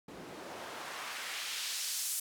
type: noise with band-pass filter sweep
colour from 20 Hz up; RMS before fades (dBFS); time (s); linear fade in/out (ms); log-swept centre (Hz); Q
white; -40; 0.08-2.2; 5; 230 to 9600; 0.87
effects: none

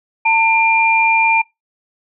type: tone pair together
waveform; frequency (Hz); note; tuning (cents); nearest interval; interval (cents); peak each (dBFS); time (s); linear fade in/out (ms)
sine; 897.8 / 2390; A5 / D7; +35 / +30; octave + perfect fourth; 1695; -13; 0.25-1.42; 10
effects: noise-tail reverb RT60 0.2 s tail -24 dB re dry

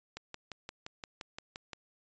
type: click train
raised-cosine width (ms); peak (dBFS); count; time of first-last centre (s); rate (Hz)
0.2; -24; 10; 0.17-1.732; 5.76
effects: resampled to 16000 Hz

